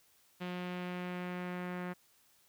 sawtooth tone with low-pass filter sweep, 179.4 Hz, F3, 47 cents sharp, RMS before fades -40 dBFS, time 0.4-1.94 s, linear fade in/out 20 ms, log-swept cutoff 3000 to 1900 Hz, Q 1.8, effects white hiss -68 dBFS RMS until 2.48 s

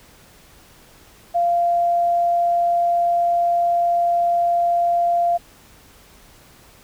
sine tone, 692 Hz, F5, 16 cents flat, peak -15 dBFS, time 1.34-5.38 s, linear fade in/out 20 ms, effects pink hiss -49 dBFS RMS until 6.83 s

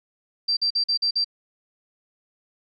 sine tone bursts, 4699 Hz, D8, in tune, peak -19 dBFS, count 6, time 0.48-1.245 s, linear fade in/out 10 ms, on 90 ms, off 45 ms, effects none

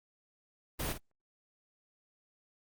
pink noise with echo, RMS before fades -35 dBFS, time 0.79-0.93 s, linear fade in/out 10 ms, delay 51 ms, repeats 1, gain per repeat -9 dB, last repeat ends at 0.981 s, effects Opus 24 kbps

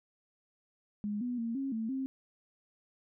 sine tone with pitch steps, 207.5 / 245.7 / 230.2 / 271.4 / 223.1 / 265.7 Hz, G#3 / B3 / A#3 / C#4 / A3 / C4, -1 / -9 / -22 / -36 / +24 / +27 cents, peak -32 dBFS, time 1.04-2.06 s, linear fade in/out 0 ms, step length 170 ms, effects none

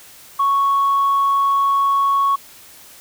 sine tone, 1108.7 Hz, C#6, in tune, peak -12 dBFS, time 0.39-2.36 s, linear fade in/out 10 ms, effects tanh soft clip ceiling -10 dBFS + white hiss -43 dBFS RMS until 3 s

